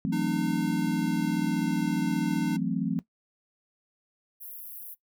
sine chord, F# half-diminished seventh, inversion third, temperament equal, 164.81 / 185 / 220 / 261.6 Hz, E3 / F#3 / A3 / C4, 0 / 0 / 0 / 0 cents, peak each -32 / -30 / -31 / -31 dBFS, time 0.05-2.99 s, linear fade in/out 0 ms
square tone with pitch glide, 303 to 300.9 Hz, D#4 to D4, -46 to +42 cents, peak -30 dBFS, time 0.12-2.57 s, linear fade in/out 10 ms, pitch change -12 cents, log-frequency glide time 0.61-1.68 s
pink high-pass noise, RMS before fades -42 dBFS, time 4.4-4.95 s, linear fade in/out 20 ms, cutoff 11000 Hz, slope 96 dB/octave
effects noise-tail reverb RT60 0.1 s tail -17 dB re dry

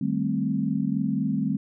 sine chord, A half-diminished seventh, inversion second, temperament equal with one note detuned, 153.24 / 196 / 220 / 261.6 Hz, Eb3 / G3 / A3 / C4, -26 / 0 / 0 / 0 cents, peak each -30 / -27 / -28 / -28 dBFS, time 0.01-1.57 s, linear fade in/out 5 ms, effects none

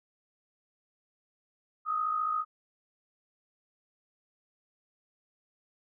sine tone pair together, 1245 / 1299.5 Hz, D#6 / E6, +1 / -25 cents, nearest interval minor second, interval 74 cents, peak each -28 / -36 dBFS, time 1.85-2.45 s, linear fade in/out 50 ms, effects none

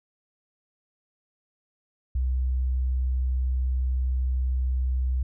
sine tone, 63.8 Hz, C2, 43 cents flat, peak -22 dBFS, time 2.15-5.23 s, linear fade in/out 5 ms, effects none

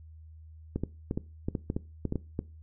clicks, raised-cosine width 3 ms, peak -17 dBFS, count 12, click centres 0.76 / 0.836 / 1.111 / 1.175 / 1.485 / 1.552 / 1.701 / 1.765 / 2.053 / 2.124 / 2.157 / 2.391 s, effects noise-tail reverb RT60 0.3 s tail -20 dB re dry + added 79 Hz sine -47 dBFS peak until 2.62 s

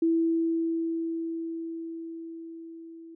sine tone with level ramp, 329.6 Hz, E4, in tune, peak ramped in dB -20 to -43 dBFS, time 0.02-3.15 s, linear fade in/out 5 ms, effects none

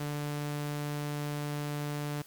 sawtooth tone, 146.83 Hz, D3, in tune, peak -29 dBFS, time 0-2.22 s, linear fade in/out 5 ms, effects white hiss -55 dBFS RMS until 2.26 s + Opus 48 kbps

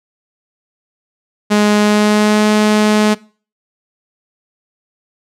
sawtooth tone with pitch glide, 208.8 to 212.3 Hz, G#3 to G#3, +10 to +38 cents, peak -5 dBFS, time 1.5-3.15 s, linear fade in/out 20 ms, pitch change +28 cents, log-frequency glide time 1.78-2.47 s, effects noise-tail reverb RT60 0.4 s tail -22 dB re dry + low-pass 9000 Hz 12 dB/octave

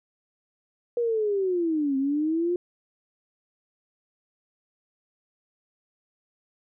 sine linear two-way sweep, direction down then up, 483.1 to 264.9 to 358.5 Hz, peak -22 dBFS, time 0.97-2.56 s, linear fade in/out 2 ms, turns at 1.97 s, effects none

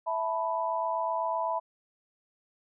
sine chord, E suspended fourth, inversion none, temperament equal, 659.3 / 880 / 987.8 Hz, E5 / A5 / B5, 0 / 0 / 0 cents, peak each -32 / -34 / -30 dBFS, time 0.06-1.6 s, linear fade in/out 20 ms, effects none

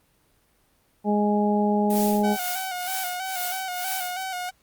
harmonic tone, 207.7 Hz, G#3, in tune, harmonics 1 / 2 / 3 / 4, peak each -21 / -26 / -29 / -26 dBFS, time 1.04-2.37 s, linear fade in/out 50 ms
blue noise with tremolo, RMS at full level -29 dBFS, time 1.9-4.23 s, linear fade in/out 2 ms, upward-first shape triangle, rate 2.1 Hz, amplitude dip 100%
sawtooth tone with vibrato, 740 Hz, F#5, in tune, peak -25 dBFS, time 2.23-4.51 s, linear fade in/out 20 ms, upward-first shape square, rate 3.1 Hz, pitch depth 45 cents each way
effects pink hiss -64 dBFS RMS until 4.62 s + Opus 32 kbps

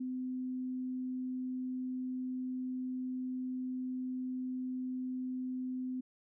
sine tone, 255.3 Hz, C4, 42 cents flat, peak -35 dBFS, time 0-6.01 s, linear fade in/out 10 ms, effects none

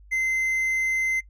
triangle tone, 2068 Hz, C7, 21 cents flat, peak -20 dBFS, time 0.11-1.21 s, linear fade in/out 20 ms, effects noise-tail reverb RT60 0.1 s tail -22 dB re dry + added 50 Hz sine -47 dBFS peak until 1.29 s

